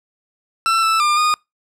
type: tone with pitch steps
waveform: 40% pulse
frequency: 1338 / 1320 / 1199 / 1228 Hz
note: E6 / E6 / D6 / D#6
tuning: +25 / +2 / +36 / -23 cents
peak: -13 dBFS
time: 0.66-1.34 s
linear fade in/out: 0 ms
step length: 170 ms
effects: noise-tail reverb RT60 0.2 s tail -26 dB re dry + low-pass 9000 Hz 12 dB/octave